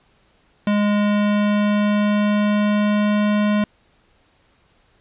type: tone with pitch glide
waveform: square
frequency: 206.7 to 208.5 Hz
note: G#3 to G#3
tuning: -8 to +7 cents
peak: -16 dBFS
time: 0.67-3.64 s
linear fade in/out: 2 ms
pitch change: +15 cents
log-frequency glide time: 0.92-3.29 s
effects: pink hiss -59 dBFS RMS until 5 s + resampled to 8000 Hz